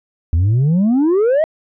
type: exponential sweep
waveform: sine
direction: up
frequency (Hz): 77.78 to 656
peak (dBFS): -8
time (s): 0.33-1.44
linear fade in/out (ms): 0
effects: tanh soft clip ceiling -10 dBFS